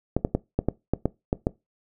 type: clicks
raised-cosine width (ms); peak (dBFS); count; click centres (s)
2; -8; 9; 0.166 / 0.249 / 0.35 / 0.59 / 0.686 / 0.936 / 1.056 / 1.329 / 1.469
effects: noise-tail reverb RT60 0.2 s tail -20 dB re dry